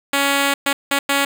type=tone bursts at uneven times; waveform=5% pulse; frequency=279.5 Hz; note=C#4; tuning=14 cents sharp; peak=-4 dBFS; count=4; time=0.13-0.54 / 0.66-0.73 / 0.91-0.99 / 1.09-1.25 s; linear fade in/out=5 ms; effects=none